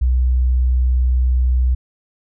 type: tone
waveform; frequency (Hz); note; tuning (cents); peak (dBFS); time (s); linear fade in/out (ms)
sine; 62.7; B1; +27; -12; 0.01-1.75; 10
effects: none